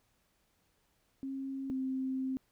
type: tone pair in turn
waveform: sine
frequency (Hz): 269.4 / 262.6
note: C#4 / C4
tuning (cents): -49 / +6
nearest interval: unison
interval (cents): 45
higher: first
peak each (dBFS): -36 / -32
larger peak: second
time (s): 1.23-1.7 / 1.7-2.37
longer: second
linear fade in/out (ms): 0
effects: pink hiss -74 dBFS RMS until 2.51 s